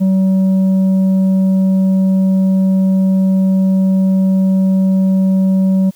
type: tone with tanh clipping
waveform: triangle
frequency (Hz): 190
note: F#3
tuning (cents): +46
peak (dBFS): -10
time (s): 0-5.91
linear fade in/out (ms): 20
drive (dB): 9
effects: white hiss -49 dBFS RMS until 5.95 s